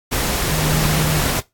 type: tone in noise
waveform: sine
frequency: 154.1 Hz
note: D#3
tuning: 16 cents flat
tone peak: -18 dBFS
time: 0.51-1.22 s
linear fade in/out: 20 ms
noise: pink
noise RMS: -20 dBFS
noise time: 0.11-1.41 s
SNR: -1 dB
effects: noise-tail reverb RT60 0.2 s tail -19 dB re dry + AAC 64 kbps